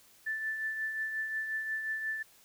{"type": "tone with tremolo", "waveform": "sine", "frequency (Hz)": 1760, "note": "A6", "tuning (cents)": 0, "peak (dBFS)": -30, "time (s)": [0.26, 2.23], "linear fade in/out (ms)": 10, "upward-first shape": "triangle", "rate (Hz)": 5.6, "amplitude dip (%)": 50, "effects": ["white hiss -61 dBFS RMS until 2.44 s"]}